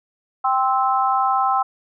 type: chord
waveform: sine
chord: C major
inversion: second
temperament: just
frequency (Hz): 784.9 / 1046.5 / 1308.1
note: G5 / C6 / E6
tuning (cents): +2 / 0 / -14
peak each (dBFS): -19 / -21 / -21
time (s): 0.44-1.63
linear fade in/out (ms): 10
effects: none